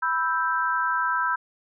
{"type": "chord", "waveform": "sine", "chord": "E minor", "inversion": "second", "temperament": "equal", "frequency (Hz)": [987.8, 1318.5, 1568], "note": ["B5", "E6", "G6"], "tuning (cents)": [0, 0, 0], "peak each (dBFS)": -26, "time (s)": [0.02, 1.36], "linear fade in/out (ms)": 10, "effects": []}